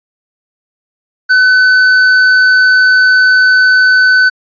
sine tone with tanh clipping, 1509 Hz, F#6, 34 cents sharp, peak -6 dBFS, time 1.29-4.3 s, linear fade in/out 20 ms, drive 10 dB, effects resampled to 11025 Hz

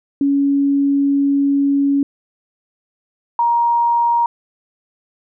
sine tone pair in turn, 280 / 941.8 Hz, C#4 / A#5, +18 / +18 cents, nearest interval octave + major sixth, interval 2100 cents, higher second, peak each -12 dBFS, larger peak neither, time 0.21-2.03 / 3.39-4.26 s, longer first, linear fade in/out 2 ms, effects none

